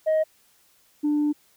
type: tone pair in turn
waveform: sine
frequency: 628 / 296.4 Hz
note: D#5 / D4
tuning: +16 / +16 cents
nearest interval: octave + minor second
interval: 1300 cents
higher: first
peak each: -16 / -18 dBFS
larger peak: first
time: 0.06-0.24 / 1.03-1.33 s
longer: second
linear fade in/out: 20 ms
effects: tanh soft clip ceiling -17 dBFS + white hiss -61 dBFS RMS until 1.56 s